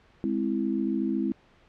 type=chord; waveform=sine; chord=Ab augmented; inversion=none; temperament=equal; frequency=207.7 / 261.6 / 329.6 Hz; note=Ab3 / C4 / E4; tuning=0 / 0 / 0 cents; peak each=-29 dBFS; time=0.24-1.32 s; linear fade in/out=0 ms; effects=pink hiss -59 dBFS RMS until 1.68 s + low-pass 3000 Hz 12 dB/octave